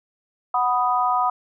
sine chord, B major, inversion second, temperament equal, 740 / 987.8 / 1244.5 Hz, F#5 / B5 / D#6, 0 / 0 / 0 cents, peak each -22 dBFS, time 0.54-1.3 s, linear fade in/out 5 ms, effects none

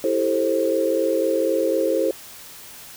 sine chord, A minor seventh, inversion second, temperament just, 330 / 396 / 440 / 528 Hz, E4 / G4 / A4 / C5, +2 / +18 / 0 / +16 cents, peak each -24 / -26 / -24 / -21 dBFS, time 0.04-2.11 s, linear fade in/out 2 ms, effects white hiss -41 dBFS RMS until 2.96 s

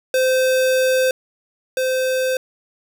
square tone pair in turn, 517 / 517 Hz, C5 / C5, -21 / -21 cents, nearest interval unison, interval 0 cents, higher neither, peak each -15 / -18 dBFS, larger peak first, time 0.14-1.11 / 1.77-2.37 s, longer first, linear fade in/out 2 ms, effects none

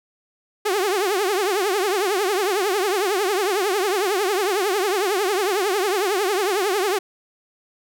sawtooth tone with vibrato, 392 Hz, G4, in tune, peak -15 dBFS, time 0.65-6.99 s, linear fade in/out 10 ms, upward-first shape triangle, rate 11 Hz, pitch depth 200 cents each way, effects none

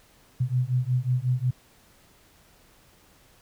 sine beating tone pair, 123.47 / 128.97 Hz, B2 / C3, 0 / -25 cents, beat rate 5.5 Hz, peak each -25 dBFS, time 0.4-1.51 s, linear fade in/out 10 ms, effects pink hiss -58 dBFS RMS until 3.41 s

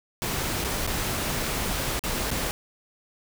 pink noise with dropouts, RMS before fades -28 dBFS, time 0.22-2.51 s, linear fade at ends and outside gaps 0 ms, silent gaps 0.641-0.646 / 0.866-0.875 / 1.993-2.038 / 2.305-2.313 s, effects none

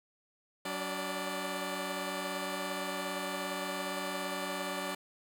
10% pulse tone cluster, 187.5 / 286.8 / 591 Hz, F#3 / D4 / D5, +23 / -41 / +11 cents, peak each -31 dBFS, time 0.65-4.95 s, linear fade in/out 5 ms, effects none

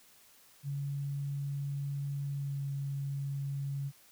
sine tone with pitch glide, 140.8 to 139.18 Hz, C#3 to C#3, +27 to +7 cents, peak -33 dBFS, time 0.63-3.92 s, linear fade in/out 50 ms, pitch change -20 cents, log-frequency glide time 2.26-2.69 s, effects white hiss -61 dBFS RMS until 4.11 s

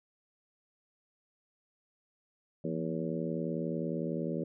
harmonic tone with a mistuned harmonic, 79.8 Hz, D#2, 44 cents sharp, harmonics 2 / 3 / 4 / 5 / 6 / 7, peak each -36 / -38 / -39 / -40 / -41 / -41 dBFS, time 2.64-4.44 s, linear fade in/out 5 ms, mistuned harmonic 2, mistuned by +92 cents, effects none

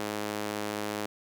sawtooth tone with high-pass filter, 104.8 Hz, G#2, 16 cents sharp, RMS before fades -34 dBFS, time 0-1.06 s, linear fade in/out 0 ms, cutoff 320 Hz, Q 0.87, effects none

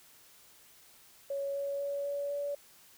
sine tone with pitch steps, 557 / 560.9 / 564.8 / 568.7 / 572.7 Hz, C#5 / C#5 / C#5 / C#5 / D5, +8 / +20 / +32 / +44 / -44 cents, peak -32 dBFS, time 1.3-2.55 s, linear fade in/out 5 ms, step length 250 ms, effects white hiss -59 dBFS RMS until 2.97 s

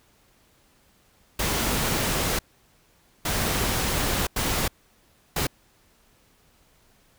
pink noise bursts at uneven times, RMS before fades -25 dBFS, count 4, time 1.39-2.39 / 3.25-4.27 / 4.36-4.68 / 5.36-5.47 s, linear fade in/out 5 ms, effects pink hiss -61 dBFS RMS until 7.18 s

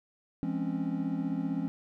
triangle chord, Db major seventh, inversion first, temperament equal with one note detuned, 170.92 / 207.7 / 261.6 / 277.2 Hz, F3 / Ab3 / C4 / Db4, -37 / 0 / 0 / 0 cents, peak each -33 / -35 / -33 / -32 dBFS, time 0.43-1.68 s, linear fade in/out 0 ms, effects none

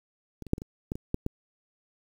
clicks, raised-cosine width 3 ms, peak -26 / -29 / -10 / -25 / -25 / -17 / -23 / -13 / -16 dBFS, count 9, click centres 0.423 / 0.467 / 0.534 / 0.581 / 0.619 / 0.919 / 0.955 / 1.144 / 1.264 s, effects 8-bit

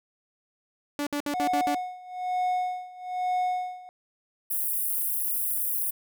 sawtooth tone bursts, 289.8 Hz, D4, 23 cents flat, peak -23 dBFS, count 6, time 0.99-1.747 s, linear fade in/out 0 ms, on 77 ms, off 59 ms
triangle tone with tremolo, 730 Hz, F#5, 24 cents flat, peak -21 dBFS, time 1.34-3.89 s, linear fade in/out 0 ms, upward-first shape sine, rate 1.1 Hz, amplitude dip 90%
white high-pass noise, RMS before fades -28 dBFS, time 4.5-5.91 s, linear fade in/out 10 ms, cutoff 9700 Hz, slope 48 dB/octave
effects none

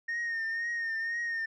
sine tone with vibrato, 1840 Hz, A#6, 23 cents flat, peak -28 dBFS, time 0.08-1.46 s, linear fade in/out 10 ms, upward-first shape triangle, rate 2 Hz, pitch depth 48 cents each way, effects tanh soft clip ceiling -29 dBFS

